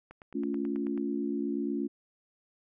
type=click train; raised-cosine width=0.5 ms; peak=-33 dBFS; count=9; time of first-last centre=0.11-0.977 s; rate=9.23 Hz
type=chord; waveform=sine; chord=A augmented; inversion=none; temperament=equal with one note detuned; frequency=220 / 280.9 / 349.2 Hz; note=A3 / C#4 / E#4; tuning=0 / +23 / 0 cents; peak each=-34 / -32 / -35 dBFS; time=0.34-1.88 s; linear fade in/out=20 ms
effects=none